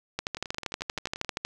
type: two click trains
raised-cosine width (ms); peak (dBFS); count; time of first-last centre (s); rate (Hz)
0.2; -12 / -20; 17 / 11; 0.19-1.45 / 0.37-1.247; 12.7 / 11.4
effects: none